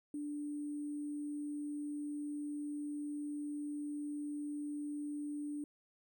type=tone with sample-and-hold; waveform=sine; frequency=293.7 Hz; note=D4; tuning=in tune; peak=-38 dBFS; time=0.14-5.64 s; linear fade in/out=2 ms; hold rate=8820 Hz; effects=none